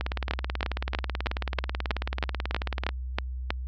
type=two click trains; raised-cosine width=0.3 ms; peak=-9 / -13 dBFS; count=11 / 54; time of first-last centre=0.31-3.505 / 0.01-2.89 s; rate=3.13 / 18.4 Hz; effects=added 63 Hz sine -31 dBFS peak until 3.67 s + low-pass 5000 Hz 12 dB/octave